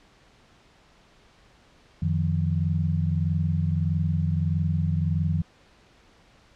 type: tone cluster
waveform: sine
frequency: 90.1 / 154.8 / 176.4 Hz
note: F#2 / D#3 / F3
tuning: -45 / -9 / +18 cents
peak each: -25 / -25 / -29 dBFS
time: 2.02-5.42 s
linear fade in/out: 5 ms
effects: pink hiss -57 dBFS RMS until 6.55 s + low-pass 5000 Hz 12 dB/octave